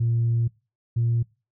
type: tone pair in turn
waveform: sine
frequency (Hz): 116.5 / 116.98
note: A#2 / A#2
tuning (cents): -1 / +7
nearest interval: unison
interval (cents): 8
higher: second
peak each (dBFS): -18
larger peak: neither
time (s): 0-0.48 / 0.96-1.23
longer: first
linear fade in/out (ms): 10
effects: noise-tail reverb RT60 0.3 s tail -23 dB re dry + tanh soft clip ceiling -16 dBFS